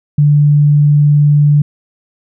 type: tone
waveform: sine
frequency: 146.83 Hz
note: D3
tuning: in tune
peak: -5 dBFS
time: 0.18-1.62 s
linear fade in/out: 5 ms
effects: none